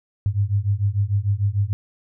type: beating tone pair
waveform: sine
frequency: 97.8 / 104.5 Hz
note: G2 / G#2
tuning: -4 / +11 cents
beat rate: 6.7 Hz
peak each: -21 dBFS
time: 0.26-1.73 s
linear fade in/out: 0 ms
effects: none